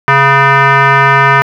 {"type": "tone with frequency modulation", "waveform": "sine", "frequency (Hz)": 136.3, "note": "C#3", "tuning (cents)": -29, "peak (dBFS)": -3, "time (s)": [0.08, 1.42], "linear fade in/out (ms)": 0, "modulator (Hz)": 553, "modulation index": 3.3, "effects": ["tanh soft clip ceiling 0 dBFS", "7-bit"]}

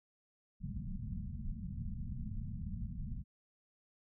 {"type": "low-pass noise", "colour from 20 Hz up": "pink", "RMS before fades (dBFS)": -41, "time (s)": [0.6, 3.24], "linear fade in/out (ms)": 50, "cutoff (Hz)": 230, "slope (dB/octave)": 96, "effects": []}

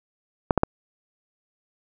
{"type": "clicks", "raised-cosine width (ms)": 1, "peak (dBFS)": -3, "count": 3, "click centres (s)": [0.508, 0.577, 0.634], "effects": []}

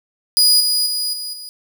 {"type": "tone with level steps", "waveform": "sawtooth", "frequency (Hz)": 4920, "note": "D#8", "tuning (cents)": -20, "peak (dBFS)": [-7, -12, -16, -22, -28], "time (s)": [0.37, 1.49], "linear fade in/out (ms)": 0, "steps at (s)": [0.6, 0.86, 1.13, 1.33], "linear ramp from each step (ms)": 5, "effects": []}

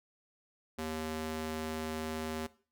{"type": "tone with high-pass filter", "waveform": "square", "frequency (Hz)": 78.8, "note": "D#2", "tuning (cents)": 23, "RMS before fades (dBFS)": -38, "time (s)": [0.78, 2.47], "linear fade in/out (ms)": 10, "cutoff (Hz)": 220, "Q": 0.85, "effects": ["noise-tail reverb RT60 0.4 s tail -18 dB re dry"]}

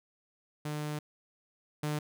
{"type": "tone pair in turn", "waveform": "sawtooth", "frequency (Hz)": [150, 150], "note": ["D3", "D3"], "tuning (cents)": [37, 37], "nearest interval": "unison", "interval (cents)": 0, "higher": "neither", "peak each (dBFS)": [-30, -27], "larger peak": "second", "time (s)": [[0.65, 0.99], [1.83, 1.99]], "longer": "first", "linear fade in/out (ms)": 5, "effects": []}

